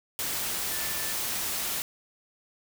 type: tone in noise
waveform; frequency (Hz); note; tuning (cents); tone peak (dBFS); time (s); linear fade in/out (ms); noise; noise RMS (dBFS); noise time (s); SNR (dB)
sine; 1760; A6; 0; -41; 0.71-1.13; 0; white; -31; 0.19-1.82; -13
effects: none